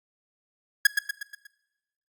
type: tone with echo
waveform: 45% pulse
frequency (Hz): 1661.2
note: G#6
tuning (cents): 0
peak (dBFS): -13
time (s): 0.85-0.87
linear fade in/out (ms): 5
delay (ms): 120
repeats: 5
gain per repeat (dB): -6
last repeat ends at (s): 1.47
effects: noise-tail reverb RT60 1.0 s tail -19 dB re dry + Opus 48 kbps